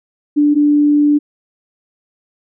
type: tone pair in turn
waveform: sine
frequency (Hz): 293.7 / 293.7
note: D4 / D4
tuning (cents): 0 / 0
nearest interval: unison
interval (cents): 0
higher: neither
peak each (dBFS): -8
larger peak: neither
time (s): 0.36-0.55 / 0.55-1.19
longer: second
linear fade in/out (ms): 20
effects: none